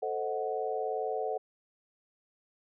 sine chord, A diminished seventh, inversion none, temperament equal with one note detuned, 440 / 520.2 / 622.3 / 740 Hz, A4 / C5 / Eb5 / Gb5, 0 / -10 / 0 / 0 cents, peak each -34 / -37 / -39 / -35 dBFS, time 0.02-1.38 s, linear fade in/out 10 ms, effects none

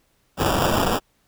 violet noise with sample-and-hold, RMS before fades -20 dBFS, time 0.37-1 s, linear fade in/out 50 ms, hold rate 2100 Hz, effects pink hiss -65 dBFS RMS until 1.27 s

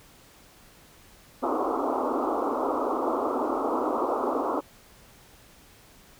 pink band-pass noise, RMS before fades -27 dBFS, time 1.42-4.61 s, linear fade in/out 20 ms, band 250 to 1300 Hz, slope 96 dB/octave, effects pink hiss -54 dBFS RMS until 6.19 s

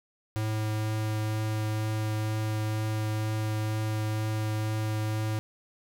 square tone with vibrato, 108.3 Hz, A2, 27 cents flat, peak -28 dBFS, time 0.36-5.39 s, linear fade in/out 0 ms, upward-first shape triangle, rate 2.1 Hz, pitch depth 9 cents each way, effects none

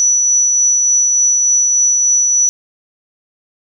sine tone with tremolo, 5920 Hz, F#8, in tune, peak -8 dBFS, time 0-2.49 s, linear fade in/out 0 ms, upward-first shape triangle, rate 3.4 Hz, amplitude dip 25%, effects none

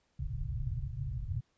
white low-pass noise, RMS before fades -36 dBFS, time 0.19-1.41 s, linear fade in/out 5 ms, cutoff 140 Hz, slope 96 dB/octave, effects pink hiss -75 dBFS RMS until 1.57 s + resampled to 16000 Hz

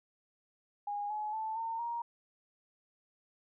sine tone with pitch steps, 820 / 848.4 / 877.8 / 908.3 / 939.8 Hz, G#5 / G#5 / A5 / A#5 / A#5, -22 / +37 / -4 / -45 / +14 cents, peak -34 dBFS, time 0.87-2.02 s, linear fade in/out 5 ms, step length 230 ms, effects none

